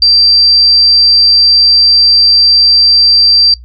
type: tone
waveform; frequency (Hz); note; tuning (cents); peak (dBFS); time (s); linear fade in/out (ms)
sine; 4699; D8; 0; -3; 0.02-3.54; 2
effects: noise-tail reverb RT60 0.1 s tail -18 dB re dry + added 60 Hz sine -29 dBFS peak until 3.64 s